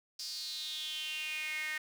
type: tone with high-pass filter sweep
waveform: sawtooth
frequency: 308.4 Hz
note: D#4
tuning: 15 cents flat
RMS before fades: -39 dBFS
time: 0.19-1.78 s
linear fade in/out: 5 ms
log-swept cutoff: 5000 to 1900 Hz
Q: 6.8
effects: none